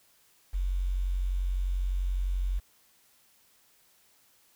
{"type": "tone with quantisation", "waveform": "sine", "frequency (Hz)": 45.82, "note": "F#1", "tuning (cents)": -16, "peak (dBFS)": -26, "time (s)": [0.53, 2.6], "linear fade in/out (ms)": 20, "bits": 9, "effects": ["white hiss -64 dBFS RMS until 4.55 s"]}